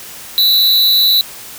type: tone with amplitude modulation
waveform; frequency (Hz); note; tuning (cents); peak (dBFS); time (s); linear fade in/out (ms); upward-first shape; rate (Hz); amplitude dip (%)
square; 3951; B7; 0; -6; 0.38-1.21; 0; sine; 260; 60
effects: white hiss -32 dBFS RMS until 1.58 s